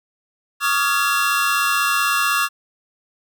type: tone cluster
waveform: square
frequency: 1126 / 1222 / 1392 / 1685 / 2737 Hz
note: C#6 / D#6 / F6 / G#6 / F7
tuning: +27 / -32 / -6 / +25 / -36 cents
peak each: -24 dBFS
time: 0.6-2.49 s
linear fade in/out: 50 ms
effects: none